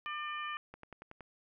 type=harmonic tone; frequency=599 Hz; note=D5; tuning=34 cents sharp; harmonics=2 / 3 / 4 / 5; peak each=-39 / -43 / -45 / -47 dBFS; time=0.06-0.57 s; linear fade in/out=0 ms
type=click train; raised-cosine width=0.5 ms; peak=-33 dBFS; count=6; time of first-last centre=0.74-1.207 s; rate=10.7 Hz
effects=none